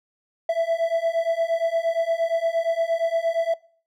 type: beating tone pair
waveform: triangle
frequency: 659.3 / 667.9 Hz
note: E5 / E5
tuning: 0 / +23 cents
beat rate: 8.6 Hz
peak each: -21 dBFS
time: 0.49-3.54 s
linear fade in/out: 5 ms
effects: noise-tail reverb RT60 0.5 s tail -23 dB re dry